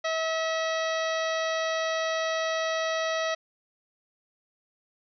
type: harmonic tone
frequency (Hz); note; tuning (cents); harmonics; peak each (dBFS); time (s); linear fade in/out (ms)
645; E5; -38; 1 / 2 / 3 / 4 / 5 / 6 / 7 / 8 / 9; -28 / -33 / -33 / -40 / -40 / -39 / -44 / -47 / -43; 0.04-3.35; 10
effects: none